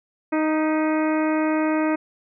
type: harmonic tone with a mistuned harmonic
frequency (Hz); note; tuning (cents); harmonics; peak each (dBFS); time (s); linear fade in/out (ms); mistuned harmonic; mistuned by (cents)
311.1; D#4; 0; 1 / 2 / 3 / 4 / 5 / 6 / 7 / 8; -20 / -26 / -30 / -32 / -34 / -36 / -37 / -38; 0.32-1.96; 10; 6; +50
effects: none